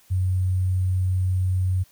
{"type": "tone with sample-and-hold", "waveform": "sine", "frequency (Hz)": 92.5, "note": "F#2", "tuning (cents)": 0, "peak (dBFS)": -19, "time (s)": [0.1, 1.84], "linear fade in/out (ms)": 20, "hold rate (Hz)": 8820, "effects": ["white hiss -57 dBFS RMS until 1.91 s"]}